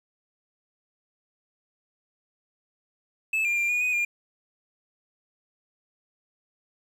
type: tone with pitch steps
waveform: triangle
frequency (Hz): 2613 / 2398 / 2382 / 2446 / 2491 / 2407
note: E7 / D7 / D7 / D#7 / D#7 / D7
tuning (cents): -16 / +36 / +24 / -30 / +1 / +42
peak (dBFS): -21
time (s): 3.33-4.05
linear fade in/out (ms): 5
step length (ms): 120
effects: 9-bit